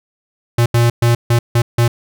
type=tone bursts at uneven times; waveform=square; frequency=118.3 Hz; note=A#2; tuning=26 cents sharp; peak=-10 dBFS; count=6; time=0.58-0.66 / 0.74-0.9 / 1.02-1.15 / 1.3-1.39 / 1.55-1.62 / 1.78-1.88 s; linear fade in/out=5 ms; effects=none